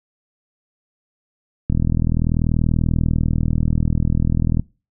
click train, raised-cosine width 5 ms, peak -6 dBFS, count 118, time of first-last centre 1.7-4.596 s, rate 40.4 Hz, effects noise-tail reverb RT60 0.3 s tail -21 dB re dry

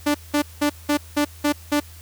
sawtooth tone bursts, 293.3 Hz, D4, 2 cents flat, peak -13 dBFS, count 7, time 0.06-1.802 s, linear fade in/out 10 ms, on 86 ms, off 190 ms, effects added 82 Hz sine -41 dBFS peak until 2.01 s + white hiss -47 dBFS RMS until 2.01 s

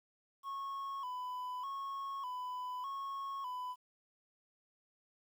triangle tone with vibrato, 1047 Hz, C6, 1 cent sharp, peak -37 dBFS, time 0.43-3.76 s, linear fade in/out 50 ms, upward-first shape square, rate 0.83 Hz, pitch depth 81 cents each way, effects 11-bit

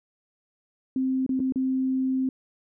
sine tone with dropouts, 261.6 Hz, C4, in tune, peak -22 dBFS, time 0.96-2.29 s, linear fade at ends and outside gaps 2 ms, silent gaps 1.264-1.292 / 1.394-1.401 / 1.523-1.558 s, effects none

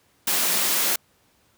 white high-pass noise, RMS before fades -22 dBFS, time 0.27-0.96 s, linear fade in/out 5 ms, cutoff 160 Hz, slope 96 dB/octave, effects pink hiss -62 dBFS RMS until 1.57 s + high-pass 80 Hz 12 dB/octave

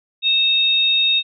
sine tone pair together, 2637 / 3715 Hz, E7 / A#7, 0 / -7 cents, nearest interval tritone, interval 593 cents, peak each -21 / -14 dBFS, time 0.22-1.23 s, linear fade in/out 50 ms, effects none

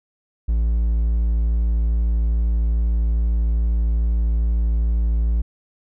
triangle tone, 56.4 Hz, A1, 44 cents sharp, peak -14 dBFS, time 0.48-5.42 s, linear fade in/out 10 ms, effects none

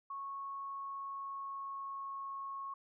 sine tone with pitch glide, 1102 to 1095.7 Hz, C#6 to C#6, -11 to -20 cents, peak -40 dBFS, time 0.1-2.74 s, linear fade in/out 5 ms, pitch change -9 cents, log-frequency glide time 0.6-2.32 s, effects none

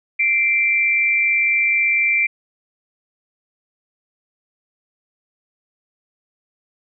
sine tone pair together, 2093 / 2349 Hz, C7 / D7, 0 / 0 cents, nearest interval major second, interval 200 cents, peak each -21 / -15 dBFS, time 0.19-2.27 s, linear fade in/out 10 ms, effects none

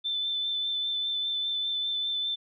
sine tone with vibrato, 3532 Hz, A7, 6 cents sharp, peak -27 dBFS, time 0.04-2.36 s, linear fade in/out 20 ms, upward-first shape triangle, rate 5 Hz, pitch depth 19 cents each way, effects none

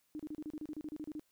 sine tone bursts, 304.4 Hz, D#4, 38 cents flat, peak -39 dBFS, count 14, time 0.15-1.195 s, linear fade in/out 0 ms, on 44 ms, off 33 ms, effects white hiss -75 dBFS RMS until 1.31 s

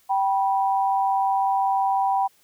sine tone pair together, 778 / 976.3 Hz, G5 / B5, -13 / -20 cents, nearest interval major third, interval 393 cents, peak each -20 / -24 dBFS, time 0.09-2.28 s, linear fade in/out 20 ms, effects white hiss -60 dBFS RMS until 2.43 s

